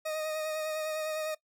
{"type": "tone with vibrato", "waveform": "40% pulse", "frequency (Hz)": 622.3, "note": "D#5", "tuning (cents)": 0, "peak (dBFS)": -31, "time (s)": [0.05, 1.35], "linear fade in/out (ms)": 10, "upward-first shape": "sine", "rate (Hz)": 9.9, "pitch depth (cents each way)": 21, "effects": ["noise-tail reverb RT60 0.1 s tail -19 dB re dry"]}